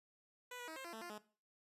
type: tone with pitch steps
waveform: 10% pulse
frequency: 494.9 / 486.4 / 319.1 / 531 / 341.9 / 222.4 / 349.3 / 211.5 Hz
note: B4 / B4 / D#4 / C5 / F4 / A3 / F4 / G#3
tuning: +4 / -26 / +44 / +25 / -37 / +19 / 0 / +32 cents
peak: -39 dBFS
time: 0.51-1.182 s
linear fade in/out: 5 ms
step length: 84 ms
effects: noise-tail reverb RT60 0.4 s tail -17 dB re dry + resampled to 32000 Hz

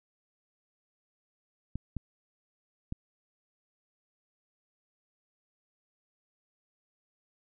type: clicks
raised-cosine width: 5 ms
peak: -22 dBFS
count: 3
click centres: 1.756 / 1.967 / 2.924 s
effects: none

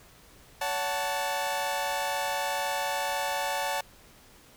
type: chord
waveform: sawtooth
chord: F# minor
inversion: second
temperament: equal with one note detuned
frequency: 566 / 740 / 880 Hz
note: C#5 / F#5 / A5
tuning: +36 / 0 / 0 cents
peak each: -30 / -30 / -27 dBFS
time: 0.61-3.81 s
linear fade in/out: 5 ms
effects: pink hiss -55 dBFS RMS until 4.56 s

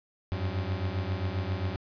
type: beating tone pair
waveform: 40% pulse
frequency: 90 / 97.5 Hz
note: F#2 / G2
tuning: -47 / -9 cents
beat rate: 7.5 Hz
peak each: -31 / -31 dBFS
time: 0.32-1.76 s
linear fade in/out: 0 ms
effects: resampled to 11025 Hz + 11-bit

